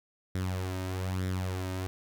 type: tone with flanger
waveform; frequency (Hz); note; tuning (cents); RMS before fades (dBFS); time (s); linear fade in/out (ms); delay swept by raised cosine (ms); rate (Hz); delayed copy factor
sawtooth; 92.9; F#2; +7; -33; 0.35-1.87; 0; 0.54 to 3.24; 1.1; +0.6
effects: none